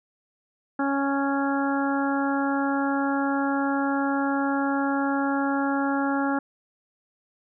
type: harmonic tone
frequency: 277.2 Hz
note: C#4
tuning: in tune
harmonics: 1 / 2 / 3 / 4 / 5 / 6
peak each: -24 / -32 / -29 / -35 / -31 / -35 dBFS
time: 0.79-6.39 s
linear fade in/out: 5 ms
effects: none